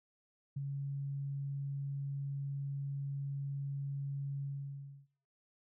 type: tone with ADSR envelope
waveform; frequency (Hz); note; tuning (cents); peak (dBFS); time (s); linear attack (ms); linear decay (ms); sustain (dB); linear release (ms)
sine; 139.5; C#3; +11; -34; 0.56-5.07; 9; 21; -2; 640
effects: noise-tail reverb RT60 0.8 s tail -23 dB re dry